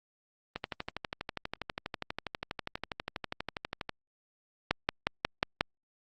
two click trains, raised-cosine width 0.3 ms, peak -18 / -9 dBFS, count 42 / 6, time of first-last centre 0.56-3.893 / 4.71-5.609 s, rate 12.3 / 5.56 Hz, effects Opus 32 kbps

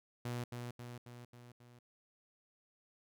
sawtooth tone with echo, 121.1 Hz, B2, 34 cents flat, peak -34 dBFS, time 0.25-0.44 s, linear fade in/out 5 ms, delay 270 ms, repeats 5, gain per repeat -4 dB, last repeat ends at 1.79 s, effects none

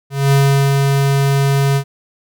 square tone with ADSR envelope, 138.59 Hz, C#3, in tune, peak -9 dBFS, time 0.1-1.84 s, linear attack 220 ms, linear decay 390 ms, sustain -3 dB, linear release 77 ms, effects none

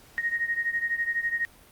sine beating tone pair, 1864.7 / 1876.7 Hz, A#6 / A#6, 0 / +11 cents, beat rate 12 Hz, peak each -27 / -30 dBFS, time 0.18-1.45 s, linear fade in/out 0 ms, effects pink hiss -54 dBFS RMS until 1.71 s + Opus 48 kbps

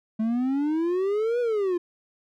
triangle exponential two-way sweep, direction up then down, 215.6 to 493.1 to 342.6 Hz, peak -20 dBFS, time 0.19-1.78 s, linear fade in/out 10 ms, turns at 1.4 s, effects none

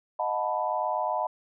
sine chord, B dominant seventh, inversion first, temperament equal with one note detuned, 622.3 / 722.3 / 880 / 987.8 Hz, D#5 / F#5 / A5 / B5, 0 / -42 / 0 / 0 cents, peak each -31 dBFS, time 0.19-1.27 s, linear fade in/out 5 ms, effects none

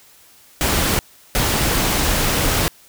pink noise bursts at uneven times, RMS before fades -18 dBFS, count 2, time 0.61-0.99 / 1.35-2.68 s, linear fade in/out 0 ms, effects white hiss -49 dBFS RMS until 2.88 s

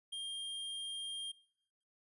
square tone, 3207 Hz, G7, 39 cents sharp, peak -40 dBFS, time 0.12-1.32 s, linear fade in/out 10 ms, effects noise-tail reverb RT60 0.8 s tail -22 dB re dry + resampled to 24000 Hz

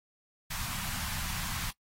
pink band-stop noise, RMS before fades -36 dBFS, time 0.5-1.71 s, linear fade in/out 10 ms, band 200 to 860 Hz, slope 24 dB/octave, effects noise-tail reverb RT60 0.1 s tail -20 dB re dry + AAC 48 kbps

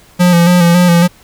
square tone with vibrato, 174.61 Hz, F3, in tune, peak -6 dBFS, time 0.19-1.08 s, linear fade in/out 20 ms, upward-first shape square, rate 3.6 Hz, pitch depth 35 cents each way, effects pink hiss -44 dBFS RMS until 1.23 s

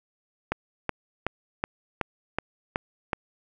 click train, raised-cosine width 0.5 ms, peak -10 dBFS, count 8, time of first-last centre 0.52-3.132 s, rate 2.68 Hz, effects none

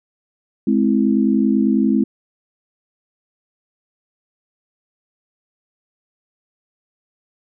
sine chord, Ab augmented, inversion none, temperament equal with one note detuned, 211.5 / 261.6 / 329.6 Hz, Ab3 / C4 / E4, +32 / 0 / 0 cents, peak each -16 / -17 / -20 dBFS, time 0.67-2.04 s, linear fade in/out 5 ms, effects none

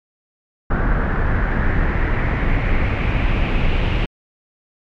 brown noise with low-pass filter sweep, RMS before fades -17 dBFS, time 0.7-4.06 s, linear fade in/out 10 ms, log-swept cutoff 1500 to 2800 Hz, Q 3.8, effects MP3 96 kbps

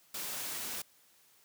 white noise, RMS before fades -39 dBFS, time 0.14-0.82 s, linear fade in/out 5 ms, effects white hiss -65 dBFS RMS until 1.44 s + high-pass 100 Hz 12 dB/octave

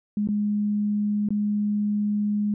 sine tone with dropouts, 207.7 Hz, G#3, in tune, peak -21 dBFS, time 0.17-2.54 s, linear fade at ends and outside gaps 2 ms, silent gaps 0.274-0.287 / 1.288-1.305 s, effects none

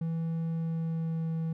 triangle tone with pitch glide, 164.2 to 162.5 Hz, E3 to E3, -6 to -24 cents, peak -27 dBFS, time 0.01-1.53 s, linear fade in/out 5 ms, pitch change -18 cents, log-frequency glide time 0.49-1.32 s, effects none

